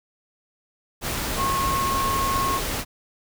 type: tone in noise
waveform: sine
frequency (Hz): 1086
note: C#6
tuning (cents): -36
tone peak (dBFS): -22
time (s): 1.36-2.61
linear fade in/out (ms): 50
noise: pink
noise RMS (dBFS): -27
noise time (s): 1.01-2.85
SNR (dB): +2
effects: none